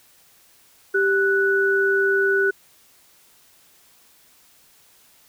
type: tone pair together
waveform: sine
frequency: 392 / 1480 Hz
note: G4 / F#6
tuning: 0 / 0 cents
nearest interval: octave + major seventh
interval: 2300 cents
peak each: -19 dBFS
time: 0.94-2.51 s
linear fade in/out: 10 ms
effects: white hiss -55 dBFS RMS until 5.28 s